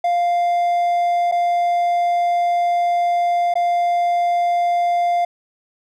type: tone with dropouts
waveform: triangle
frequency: 698.5 Hz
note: F5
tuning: in tune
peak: -13 dBFS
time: 0.04-5.25 s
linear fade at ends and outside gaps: 5 ms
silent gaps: 1.315-1.321 / 3.54-3.554 s
effects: none